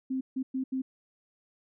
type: tone bursts at uneven times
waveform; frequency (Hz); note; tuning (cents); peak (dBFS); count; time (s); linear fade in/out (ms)
sine; 262; C4; +2; -28; 4; 0.1-0.21 / 0.36-0.43 / 0.54-0.64 / 0.72-0.82; 10
effects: none